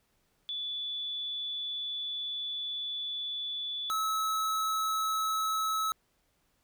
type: tone pair in turn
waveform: sine / square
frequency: 3458 / 1295.3 Hz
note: A7 / E6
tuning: -31 / -31 cents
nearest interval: octave + perfect fourth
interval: 1700 cents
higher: first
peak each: -33 / -29 dBFS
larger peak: second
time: 0.49-3.9 / 3.9-5.92 s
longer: first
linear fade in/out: 0 ms
effects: pink hiss -73 dBFS RMS until 6.63 s